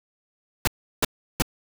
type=noise bursts; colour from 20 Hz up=pink; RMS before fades=-20 dBFS; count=3; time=0.65-1.422 s; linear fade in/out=2 ms; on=24 ms; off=350 ms; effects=none